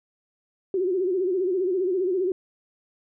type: tone with vibrato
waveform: sine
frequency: 370 Hz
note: F#4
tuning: in tune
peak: -21 dBFS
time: 0.74-2.32 s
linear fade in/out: 2 ms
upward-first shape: sine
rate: 15 Hz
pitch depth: 100 cents each way
effects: none